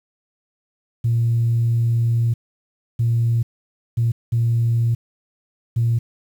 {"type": "tone bursts at uneven times", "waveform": "sine", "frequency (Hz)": 116.54, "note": "A#2", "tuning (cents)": 0, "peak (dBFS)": -14, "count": 5, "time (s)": [[1.04, 2.34], [2.99, 3.43], [3.97, 4.12], [4.32, 4.95], [5.76, 5.99]], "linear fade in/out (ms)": 10, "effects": ["tanh soft clip ceiling -11 dBFS", "8-bit"]}